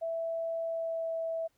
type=tone with pitch glide; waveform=sine; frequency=660 to 655.4 Hz; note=E5 to E5; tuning=+2 to -10 cents; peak=-31 dBFS; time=0.01-1.48 s; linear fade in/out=20 ms; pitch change=-12 cents; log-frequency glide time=0.65-1.13 s; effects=pink hiss -74 dBFS RMS until 1.57 s